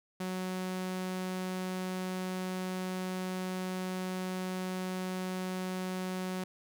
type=tone; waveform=sawtooth; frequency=185 Hz; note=F#3; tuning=in tune; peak=-30 dBFS; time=0.2-6.44 s; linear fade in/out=5 ms; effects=none